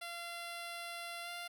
10% pulse tone with pitch glide, 687 to 696.2 Hz, F5 to F5, -29 to -6 cents, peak -34 dBFS, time 0.01-1.48 s, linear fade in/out 10 ms, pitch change +23 cents, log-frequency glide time 1.23-1.29 s, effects none

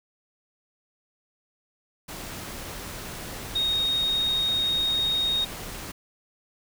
sine tone in noise, 3729 Hz, A#7, in tune, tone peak -22 dBFS, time 3.55-5.45 s, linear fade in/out 10 ms, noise pink, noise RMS -37 dBFS, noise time 2.08-5.92 s, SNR +12 dB, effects none

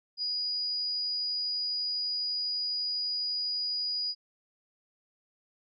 sine tone, 4906 Hz, D#8, 25 cents flat, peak -29 dBFS, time 0.17-4.15 s, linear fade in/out 50 ms, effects none

